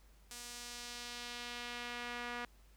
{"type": "tone with band-pass filter sweep", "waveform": "sawtooth", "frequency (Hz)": 241.2, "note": "B3", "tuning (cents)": -41, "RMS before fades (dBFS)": -45, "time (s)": [0.31, 2.45], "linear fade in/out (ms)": 0, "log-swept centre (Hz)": [7900, 1700], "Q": 1, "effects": ["added 50 Hz sine -61 dBFS peak until 2.76 s", "pink hiss -69 dBFS RMS until 2.76 s"]}